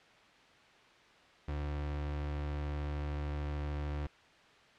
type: tone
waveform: 35% pulse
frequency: 73.42 Hz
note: D2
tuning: in tune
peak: -33 dBFS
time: 1.48-4.07 s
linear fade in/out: 5 ms
effects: white hiss -60 dBFS RMS until 4.78 s + low-pass 3000 Hz 12 dB/octave